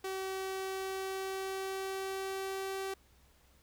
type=tone with pitch glide; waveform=sawtooth; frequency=381.7 to 386.1 Hz; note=G4 to G4; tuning=-46 to -26 cents; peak=-32 dBFS; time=0.04-2.94 s; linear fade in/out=5 ms; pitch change=+20 cents; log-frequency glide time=0.33-2.77 s; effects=added 64 Hz sine -66 dBFS peak until 3.62 s + pink hiss -67 dBFS RMS until 3.62 s